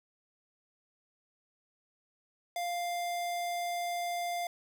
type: tone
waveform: square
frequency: 698.5 Hz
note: F5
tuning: in tune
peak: -33 dBFS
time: 2.56-4.47 s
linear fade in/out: 2 ms
effects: 12-bit